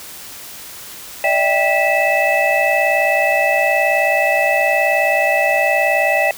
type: tone cluster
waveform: sine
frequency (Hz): 592 / 651 / 786 / 1964 / 2615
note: D5 / E5 / G5 / B6 / E7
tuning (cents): +14 / -22 / +4 / -10 / -15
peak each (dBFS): -19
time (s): 1.24-6.31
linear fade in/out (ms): 2
effects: white hiss -34 dBFS RMS until 6.37 s